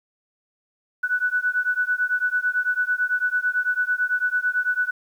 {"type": "beating tone pair", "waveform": "sine", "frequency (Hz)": [1480, 1489], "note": ["F#6", "F#6"], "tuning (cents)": [0, 11], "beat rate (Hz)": 9, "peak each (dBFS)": -23, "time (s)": [1.03, 4.91], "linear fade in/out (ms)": 10, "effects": ["9-bit"]}